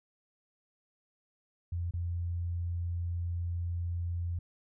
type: tone with dropouts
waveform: sine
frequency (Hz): 86.4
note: F2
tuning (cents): -18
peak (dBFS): -31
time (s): 1.72-4.39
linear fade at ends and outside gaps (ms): 5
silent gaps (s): 1.91-1.937
effects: none

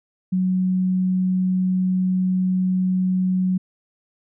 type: tone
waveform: sine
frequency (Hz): 185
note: F#3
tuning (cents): 0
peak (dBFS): -17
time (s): 0.32-3.58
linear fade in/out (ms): 10
effects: none

